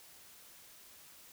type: silence
effects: white hiss -57 dBFS RMS until 1.32 s